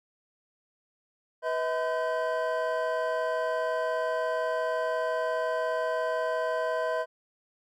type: tone cluster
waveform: triangle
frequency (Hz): 494.3 / 640 / 1012 / 1540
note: B4 / D#5 / B5 / G6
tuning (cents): +1 / +49 / +42 / -31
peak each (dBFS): -31 / -27 / -32 / -35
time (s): 1.42-7.06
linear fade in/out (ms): 50
effects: none